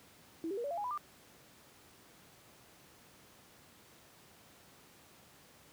sine tone with pitch steps, 327.7 / 394.2 / 474.3 / 570.6 / 686.4 / 825.8 / 993.4 / 1195.1 Hz, E4 / G4 / A#4 / C#5 / F5 / G#5 / B5 / D6, -10 / +10 / +30 / +50 / -30 / -10 / +10 / +30 cents, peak -35 dBFS, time 0.44-0.976 s, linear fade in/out 0 ms, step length 67 ms, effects pink hiss -60 dBFS RMS until 5.72 s + high-pass 100 Hz 12 dB/octave

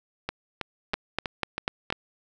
two click trains, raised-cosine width 0.3 ms, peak -9 / -13 dBFS, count 5 / 6, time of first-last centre 0.94-1.925 / 0.29-1.903 s, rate 4.06 / 3.1 Hz, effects none

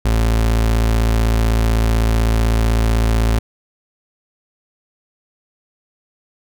35% pulse tone, 55.9 Hz, A1, 28 cents sharp, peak -11 dBFS, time 0.05-3.39 s, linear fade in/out 5 ms, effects none

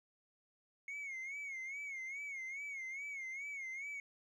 sine tone with vibrato, 2181 Hz, C#7, 29 cents flat, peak -39 dBFS, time 0.88-4 s, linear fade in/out 2 ms, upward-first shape sine, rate 2.4 Hz, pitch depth 96 cents each way, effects tanh soft clip ceiling -41 dBFS + 13-bit

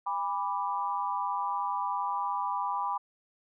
sine chord, G# diminished, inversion none, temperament equal with one note detuned, 810.7 / 987.8 / 1174.7 Hz, G#5 / B5 / D6, -42 / 0 / 0 cents, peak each -34 / -31 / -35 dBFS, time 0.06-2.98 s, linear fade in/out 10 ms, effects none

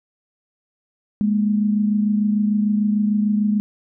sine tone pair together, 207.7 / 234.4 Hz, G#3 / A#3, 0 / +10 cents, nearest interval major second, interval 210 cents, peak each -16 / -25 dBFS, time 1.21-3.6 s, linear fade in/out 0 ms, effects none

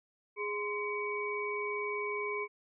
sine tone cluster, 416.1 / 1036 / 2259 Hz, G#4 / C6 / C#7, +3 / -17 / +32 cents, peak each -36 / -39 / -37 dBFS, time 0.36-2.48 s, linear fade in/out 50 ms, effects none

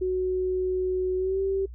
sine tone with pitch glide, 370 to 387.9 Hz, F#4 to G4, 0 to -18 cents, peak -23 dBFS, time 0.01-1.66 s, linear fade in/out 10 ms, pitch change +82 cents, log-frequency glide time 1.17-1.4 s, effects noise-tail reverb RT60 0.1 s tail -24 dB re dry + added 60 Hz sine -38 dBFS peak until 1.74 s

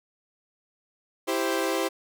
sawtooth chord, C major, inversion first, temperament equal, 329.6 / 392 / 523.3 Hz, E4 / G4 / C5, 0 / 0 / 0 cents, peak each -25 dBFS, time 1.27-1.89 s, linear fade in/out 20 ms, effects none

